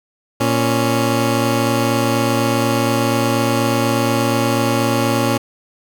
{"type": "tone pair together", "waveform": "15% pulse", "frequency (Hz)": [116.55, 277.2], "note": ["A#2", "C#4"], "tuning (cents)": [0, 0], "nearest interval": "octave + minor third", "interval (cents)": 1500, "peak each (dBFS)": -11, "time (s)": [0.4, 5.38], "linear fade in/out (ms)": 10, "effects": []}